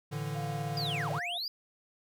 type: chord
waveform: square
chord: A suspended fourth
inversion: none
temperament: equal with one note detuned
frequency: 111.09 / 146.83 / 164.81 Hz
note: A2 / D3 / E3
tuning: +17 / 0 / 0 cents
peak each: -41 / -36 / -42 dBFS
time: 0.11-1.2 s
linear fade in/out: 20 ms
type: tone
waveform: sine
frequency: 701 Hz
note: F5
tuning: 6 cents sharp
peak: -39 dBFS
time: 0.35-1.38 s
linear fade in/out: 5 ms
type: linear two-way sweep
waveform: triangle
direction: down then up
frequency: 4978 to 529 to 4978 Hz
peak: -32 dBFS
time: 0.77-1.48 s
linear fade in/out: 2 ms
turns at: 1.11 s
effects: none